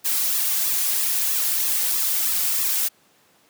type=noise with flanger; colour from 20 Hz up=blue; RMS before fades=-22 dBFS; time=0.04-2.89 s; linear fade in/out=20 ms; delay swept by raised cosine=1.3 to 3.1 ms; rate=3.1 Hz; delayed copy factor=-0.9; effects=pink hiss -58 dBFS RMS until 3.49 s + high-pass 200 Hz 12 dB/octave